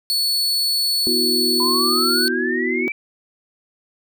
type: tone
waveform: 40% pulse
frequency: 4422 Hz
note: C#8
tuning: 5 cents flat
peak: -16 dBFS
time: 0.1-2.28 s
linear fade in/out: 0 ms
type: chord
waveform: sine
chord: B suspended fourth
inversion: none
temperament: equal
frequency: 246.9 / 329.6 / 370 Hz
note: B3 / E4 / F#4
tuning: 0 / 0 / 0 cents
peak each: -24 / -26 / -23 dBFS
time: 1.07-2.88 s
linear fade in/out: 0 ms
type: exponential sweep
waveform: sine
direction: up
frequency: 987.8 to 2349 Hz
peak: -22 dBFS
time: 1.6-2.92 s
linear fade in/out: 2 ms
effects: none